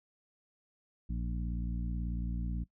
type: harmonic tone with a mistuned harmonic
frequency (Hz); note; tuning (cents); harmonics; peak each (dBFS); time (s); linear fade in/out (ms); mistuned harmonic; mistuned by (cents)
58.27; A#1; 0; 1 / 2 / 3 / 4 / 5; -34 / -43 / -40 / -45 / -50; 1.09-2.64; 10; 5; +42
effects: noise-tail reverb RT60 0.1 s tail -19 dB re dry